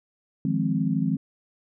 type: chord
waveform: sine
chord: F minor seventh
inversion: third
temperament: equal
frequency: 155.56 / 174.61 / 207.7 / 261.6 Hz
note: Eb3 / F3 / Ab3 / C4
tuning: 0 / 0 / 0 / 0 cents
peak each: -27 dBFS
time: 0.45-1.17 s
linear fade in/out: 2 ms
effects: none